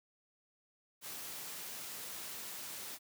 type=high-pass noise; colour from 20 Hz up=white; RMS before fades=-45 dBFS; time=1.01-2.99 s; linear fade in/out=50 ms; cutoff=110 Hz; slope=12 dB/octave; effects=none